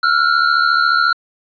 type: tone pair together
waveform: square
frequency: 1352.8 / 1427 Hz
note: E6 / F6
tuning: +44 / +37 cents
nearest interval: minor second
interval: 93 cents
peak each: -15 dBFS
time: 0.03-1.13 s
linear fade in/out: 5 ms
effects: resampled to 11025 Hz + 8-bit